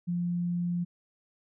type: tone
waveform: sine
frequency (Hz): 174.61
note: F3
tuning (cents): 0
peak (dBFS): -27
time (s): 0.07-0.85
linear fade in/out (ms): 20
effects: none